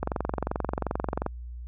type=click train; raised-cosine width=1 ms; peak=-13 dBFS; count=29; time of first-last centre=0.03-1.263 s; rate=22.7 Hz; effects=added 60 Hz sine -36 dBFS peak until 1.67 s